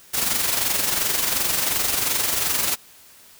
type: noise with amplitude modulation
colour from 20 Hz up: white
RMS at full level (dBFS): -20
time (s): 0.13-2.76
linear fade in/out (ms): 20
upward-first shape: sine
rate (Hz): 22.8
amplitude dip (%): 50
effects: white hiss -49 dBFS RMS until 3.39 s